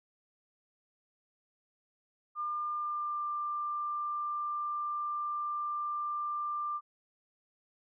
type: tone with pitch glide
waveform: sine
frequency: 1200 to 1188.3 Hz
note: D6 to D6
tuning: +37 to +20 cents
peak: -32 dBFS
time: 2.35-6.81 s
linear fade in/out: 50 ms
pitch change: -17 cents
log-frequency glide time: 2.75-3.24 s
effects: none